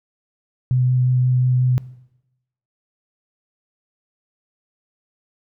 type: tone with vibrato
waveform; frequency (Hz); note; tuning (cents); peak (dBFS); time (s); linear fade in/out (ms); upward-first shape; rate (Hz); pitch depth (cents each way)
sine; 126.5; B2; +42; -14; 0.71-1.78; 0; sine; 5.6; 10
effects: noise-tail reverb RT60 0.9 s tail -19 dB re dry